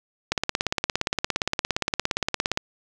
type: click train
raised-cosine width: 0.2 ms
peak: -5 dBFS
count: 40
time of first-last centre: 0.32-2.574 s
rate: 17.3 Hz
effects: none